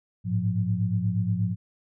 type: tone cluster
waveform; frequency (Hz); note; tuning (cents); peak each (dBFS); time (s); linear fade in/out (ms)
sine; 103.3 / 111.7 / 177.7; G#2 / A2 / F3; -9 / +27 / +30; -27; 0.24-1.56; 50
effects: none